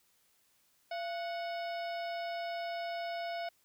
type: harmonic tone with a mistuned harmonic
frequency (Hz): 737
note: F#5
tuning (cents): -7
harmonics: 1 / 2 / 3 / 4 / 5 / 6 / 7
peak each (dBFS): -36 / -47 / -47 / -52 / -54 / -56 / -52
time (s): 0.91-3.49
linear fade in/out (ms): 5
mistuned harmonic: 1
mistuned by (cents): -130
effects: white hiss -71 dBFS RMS until 3.64 s